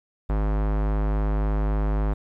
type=tone with low-pass filter; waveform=square; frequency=51.8 Hz; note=G#1; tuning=4 cents flat; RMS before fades=-23 dBFS; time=0.29-2.14 s; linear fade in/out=10 ms; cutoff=1200 Hz; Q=1; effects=10-bit